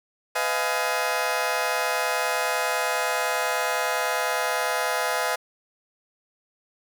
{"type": "chord", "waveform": "20% pulse", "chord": "F half-diminished seventh", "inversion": "second", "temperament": "just", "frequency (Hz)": [502.9, 628.6, 698.5, 838.1], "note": ["Cb5", "Eb5", "F5", "Ab5"], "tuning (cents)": [31, 18, 0, 16], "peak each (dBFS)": -24, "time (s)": [0.35, 5.36], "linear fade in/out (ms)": 10, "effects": []}